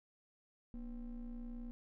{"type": "ring-modulated tone", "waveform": "triangle", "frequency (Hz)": 133.7, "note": "C3", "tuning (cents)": 38, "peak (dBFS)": -38, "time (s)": [0.74, 1.71], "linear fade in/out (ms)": 0, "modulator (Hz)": 104, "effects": []}